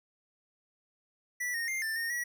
square tone with pitch steps, 1961 / 1851 / 2106 / 1779 / 1841 / 1928 Hz, B6 / A#6 / C7 / A6 / A#6 / B6, -13 / -13 / +11 / +19 / -22 / -42 cents, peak -32 dBFS, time 1.4-2.24 s, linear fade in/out 10 ms, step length 140 ms, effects none

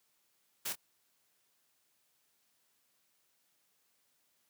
white noise with echo, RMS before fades -37 dBFS, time 0.65-0.73 s, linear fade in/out 10 ms, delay 27 ms, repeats 1, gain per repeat -10 dB, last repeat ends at 0.757 s, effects white hiss -75 dBFS RMS until 4.49 s + high-pass 100 Hz 12 dB/octave

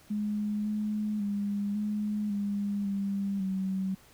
sine tone with pitch steps, 209.2 / 211.6 / 202.9 / 209.8 / 202.6 / 198.3 / 190.4 Hz, G#3 / G#3 / G#3 / G#3 / G#3 / G3 / F#3, +13 / +33 / -40 / +18 / -43 / +20 / +50 cents, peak -28 dBFS, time 0.1-3.95 s, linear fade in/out 10 ms, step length 550 ms, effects pink hiss -58 dBFS RMS until 4.13 s

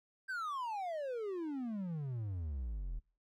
triangle exponential sweep, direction down, 1600 to 37.5 Hz, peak -35 dBFS, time 0.28-3 s, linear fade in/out 20 ms, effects noise-tail reverb RT60 0.4 s tail -25 dB re dry

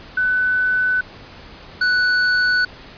sine / square tone pair in turn, 1500 / 1484.5 Hz, F#6 / F#6, +23 / +5 cents, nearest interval unison, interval 18 cents, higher first, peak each -15 dBFS, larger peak neither, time 0.17-1.01 / 1.81-2.65 s, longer neither, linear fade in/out 5 ms, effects pink hiss -40 dBFS RMS until 2.97 s + resampled to 11025 Hz

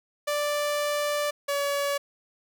sawtooth tone pair in turn, 587.3 / 567.3 Hz, D5 / C#5, 0 / +40 cents, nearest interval minor second, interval 60 cents, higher first, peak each -21 dBFS, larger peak neither, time 0.27-1.31 / 1.48-1.98 s, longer first, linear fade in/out 10 ms, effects none

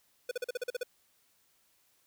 square tone bursts, 493.9 Hz, B4, in tune, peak -32 dBFS, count 9, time 0.29-0.833 s, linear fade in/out 5 ms, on 23 ms, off 42 ms, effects white hiss -70 dBFS RMS until 2.06 s

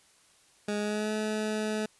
20% pulse tone with pitch glide, 207.7 to 214.9 Hz, G#3 to A3, 0 to -41 cents, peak -24 dBFS, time 0.68-1.86 s, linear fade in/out 5 ms, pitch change +59 cents, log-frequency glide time 0.78-1.12 s, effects white hiss -62 dBFS RMS until 1.99 s + resampled to 24000 Hz

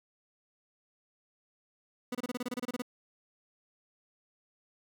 30% pulse tone bursts, 246.9 Hz, B3, in tune, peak -30 dBFS, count 13, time 2.12-2.821 s, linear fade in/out 5 ms, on 29 ms, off 27 ms, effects none

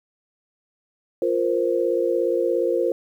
sine chord, F suspended fourth, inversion none, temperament equal, 349.2 / 466.2 / 523.3 Hz, F4 / Bb4 / C5, 0 / 0 / 0 cents, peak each -23 dBFS, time 1.22-2.92 s, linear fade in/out 2 ms, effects 9-bit

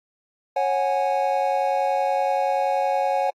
triangle chord, C# suspended fourth, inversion none, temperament equal with one note detuned, 548.3 / 740 / 830.6 Hz, C#5 / F#5 / G#5, -19 / 0 / 0 cents, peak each -22 dBFS, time 0.56-3.3 s, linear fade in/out 5 ms, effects AAC 48 kbps

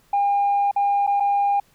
sine tone with dropouts, 806 Hz, G5, 48 cents sharp, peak -15 dBFS, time 0.13-1.6 s, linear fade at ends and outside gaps 5 ms, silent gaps 0.713-0.761 / 1.067-1.074 / 1.2-1.204 s, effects tanh soft clip ceiling -14 dBFS + pink hiss -59 dBFS RMS until 1.74 s

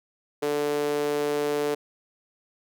sawtooth tone with high-pass filter, 146.83 Hz, D3, in tune, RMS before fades -26 dBFS, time 0.42-1.75 s, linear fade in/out 10 ms, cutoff 410 Hz, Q 4.2, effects none

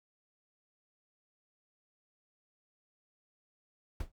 brown noise with exponential decay, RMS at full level -29 dBFS, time 4-4.12 s, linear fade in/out 5 ms, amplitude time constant 24 ms, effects none

